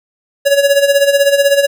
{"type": "tone with tremolo", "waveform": "square", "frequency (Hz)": 562, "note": "C#5", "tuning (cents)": 24, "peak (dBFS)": -6, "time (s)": [0.45, 1.67], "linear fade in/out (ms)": 20, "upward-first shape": "sine", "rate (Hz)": 16, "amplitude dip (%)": 70, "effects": []}